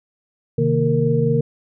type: tone cluster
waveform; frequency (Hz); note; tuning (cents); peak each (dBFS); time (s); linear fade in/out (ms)
sine; 130.3 / 154.9 / 231.2 / 462.6; C3 / D#3 / A#3 / A#4; -7 / -7 / -14 / -13; -20 / -20 / -23 / -19; 0.58-1.41; 5
effects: none